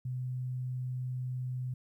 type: tone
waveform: sine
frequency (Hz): 126.9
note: B2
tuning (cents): +47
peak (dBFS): -33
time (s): 0.05-1.74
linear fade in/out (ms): 5
effects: 12-bit